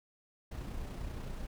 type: noise with amplitude modulation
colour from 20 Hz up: brown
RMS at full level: -39 dBFS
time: 0.51-1.47 s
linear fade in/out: 10 ms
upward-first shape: sine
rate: 30.4 Hz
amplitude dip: 35%
effects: none